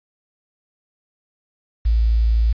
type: tone with quantisation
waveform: sine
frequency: 56 Hz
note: A1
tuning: 31 cents sharp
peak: -13 dBFS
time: 1.85-2.53 s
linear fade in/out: 10 ms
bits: 7
effects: resampled to 11025 Hz